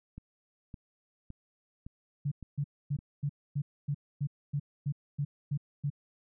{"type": "click train", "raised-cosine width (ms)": 5, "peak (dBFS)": -31, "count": 6, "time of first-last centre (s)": [0.18, 2.989], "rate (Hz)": 1.78}
{"type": "tone bursts", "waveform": "sine", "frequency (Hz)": 143.4, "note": "D3", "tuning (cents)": -41, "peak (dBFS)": -28, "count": 12, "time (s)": [2.25, 5.902], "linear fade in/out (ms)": 10, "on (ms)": 66, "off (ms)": 260}
{"effects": []}